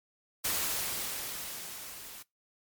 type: noise with level ramp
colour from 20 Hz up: white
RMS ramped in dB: -30 to -47 dBFS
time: 0.44-2.23 s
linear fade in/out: 10 ms
effects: noise-tail reverb RT60 0.2 s tail -24 dB re dry + MP3 96 kbps